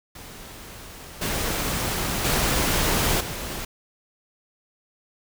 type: noise with level steps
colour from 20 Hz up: pink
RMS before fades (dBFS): -41 / -26 / -22 / -32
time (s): 0.15-3.65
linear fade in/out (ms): 5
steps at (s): 1.21 / 2.24 / 3.2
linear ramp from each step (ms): 10
effects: none